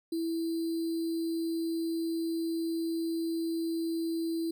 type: tone with sample-and-hold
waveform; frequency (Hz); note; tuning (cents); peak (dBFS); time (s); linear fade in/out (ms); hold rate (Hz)
sine; 329.6; E4; 0; -29; 0.12-4.51; 5; 4410
effects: none